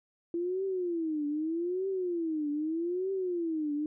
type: tone with vibrato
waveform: sine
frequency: 336.2 Hz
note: E4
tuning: 34 cents sharp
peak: -29 dBFS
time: 0.34-3.86 s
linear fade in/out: 2 ms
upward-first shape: triangle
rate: 0.81 Hz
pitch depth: 260 cents each way
effects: none